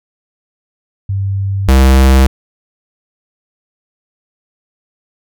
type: tone pair in turn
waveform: sine / square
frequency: 98 / 66.09 Hz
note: G2 / C2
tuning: 0 / +18 cents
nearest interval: perfect fifth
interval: 682 cents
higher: first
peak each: -13 / -5 dBFS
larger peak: second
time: 1.09-1.68 / 1.68-2.27 s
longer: neither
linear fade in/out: 5 ms
effects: none